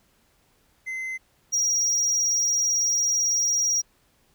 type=tone pair in turn; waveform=triangle; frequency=2059 / 5694 Hz; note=C7 / F8; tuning=-28 / +33 cents; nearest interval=octave + tritone; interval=1761 cents; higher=second; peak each=-27 / -19 dBFS; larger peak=second; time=0.86-1.18 / 1.52-3.82 s; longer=second; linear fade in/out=20 ms; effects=pink hiss -64 dBFS RMS until 4.34 s